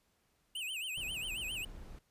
square tone with vibrato, 2785 Hz, F7, 5 cents flat, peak -38 dBFS, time 0.55-1.65 s, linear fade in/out 5 ms, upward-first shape sine, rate 7.4 Hz, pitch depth 200 cents each way
brown noise, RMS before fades -49 dBFS, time 0.97-1.99 s, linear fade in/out 5 ms
effects pink hiss -75 dBFS RMS until 2.1 s + resampled to 32000 Hz

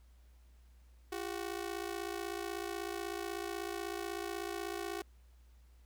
sawtooth ring-modulated tone, 371.8 Hz, F#4, 8 cents sharp, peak -31 dBFS, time 1.12-5.02 s, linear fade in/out 0 ms, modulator 28.1 Hz, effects added 60 Hz sine -58 dBFS peak until 5.85 s + pink hiss -73 dBFS RMS until 5.85 s

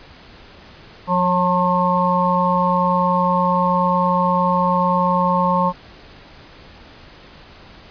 harmonic tone with a mistuned harmonic, 179.1 Hz, F3, 44 cents sharp, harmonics 1 / 3 / 5 / 6, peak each -20 / -22 / -19 / -19 dBFS, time 1.07-5.73 s, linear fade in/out 50 ms, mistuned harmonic 3, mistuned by +25 cents, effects pink hiss -43 dBFS RMS until 7.9 s + resampled to 11025 Hz

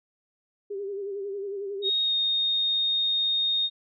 sine tone with vibrato, 398.5 Hz, G4, 28 cents sharp, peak -30 dBFS, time 0.7-1.9 s, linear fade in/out 10 ms, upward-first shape sine, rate 11 Hz, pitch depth 55 cents each way
sine tone with pitch glide, 3734 to 3698 Hz, A#7 to A#7, +2 to -15 cents, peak -22 dBFS, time 1.82-3.7 s, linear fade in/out 50 ms, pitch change -17 cents, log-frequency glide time 2.03-2.14 s
effects none

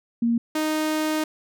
sine / sawtooth tone pair in turn, 233.6 / 310.1 Hz, A#3 / D#4, +4 / -6 cents, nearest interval perfect fourth, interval 490 cents, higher second, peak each -18 dBFS, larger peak neither, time 0.22-0.38 / 0.55-1.24 s, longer second, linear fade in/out 5 ms, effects none

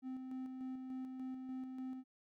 triangle tone with tremolo, 259.1 Hz, C4, 17 cents flat, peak -39 dBFS, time 0.02-2.04 s, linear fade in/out 50 ms, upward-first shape square, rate 3.4 Hz, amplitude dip 35%, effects none

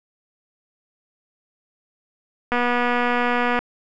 click train, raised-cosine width 0.5 ms, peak -7 dBFS, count 261, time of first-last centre 2.52-3.59 s, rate 243 Hz, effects none

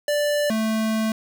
square tone pair in turn, 587.3 / 220 Hz, D5 / A3, 0 / 0 cents, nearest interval octave + perfect fourth, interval 1700 cents, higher first, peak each -20 / -21 dBFS, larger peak first, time 0.08-0.5 / 0.5-1.12 s, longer second, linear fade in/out 2 ms, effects none

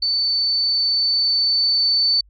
sine tone with level ramp, 4518 Hz, C#8, 32 cents sharp, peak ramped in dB -17 to -14 dBFS, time 0.02-2.21 s, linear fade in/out 5 ms, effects added 50 Hz sine -49 dBFS peak until 2.29 s + AAC 48 kbps

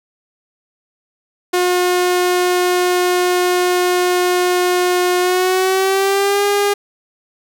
sawtooth tone with pitch glide, 359.5 to 405.9 Hz, F#4 to G#4, -50 to -40 cents, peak -9 dBFS, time 1.53-6.74 s, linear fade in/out 10 ms, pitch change +210 cents, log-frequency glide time 5.19-6.44 s, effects 7-bit

